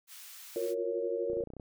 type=high-pass noise; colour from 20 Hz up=white; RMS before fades=-49 dBFS; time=0.07-0.75 s; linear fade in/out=50 ms; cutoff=1400 Hz; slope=12 dB/octave
type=chord; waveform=sine; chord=Gb major seventh; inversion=third; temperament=equal with one note detuned; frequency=349.2 / 361.3 / 466.2 / 554.4 Hz; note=F4 / Gb4 / Bb4 / Db5; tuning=0 / -41 / 0 / 0 cents; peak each=-39 / -38 / -33 / -36 dBFS; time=0.56-1.44 s; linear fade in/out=2 ms
type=clicks; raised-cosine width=2 ms; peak=-32 dBFS; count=10; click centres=1.3 / 1.333 / 1.37 / 1.406 / 1.437 / 1.473 / 1.503 / 1.536 / 1.567 / 1.598 s
effects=none